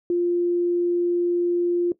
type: tone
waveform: sine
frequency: 349.2 Hz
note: F4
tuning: in tune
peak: -18 dBFS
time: 0.1-1.92 s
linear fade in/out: 2 ms
effects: noise-tail reverb RT60 0.1 s tail -17 dB re dry